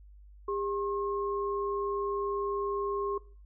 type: tone pair together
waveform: sine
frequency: 402.7 / 1075 Hz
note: G4 / C6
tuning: +47 / +47 cents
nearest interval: octave + perfect fourth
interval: 1700 cents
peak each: -31 / -34 dBFS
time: 0.48-3.18 s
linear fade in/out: 5 ms
effects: noise-tail reverb RT60 0.4 s tail -19 dB re dry + added 50 Hz sine -50 dBFS peak until 3.45 s